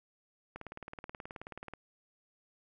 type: click train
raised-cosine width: 0.5 ms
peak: -28 dBFS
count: 23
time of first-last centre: 0.56-1.736 s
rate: 18.7 Hz
effects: none